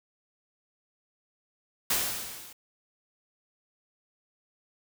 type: noise with level ramp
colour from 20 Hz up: white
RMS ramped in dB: -25 to -49 dBFS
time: 1.9-2.53 s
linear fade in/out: 5 ms
effects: none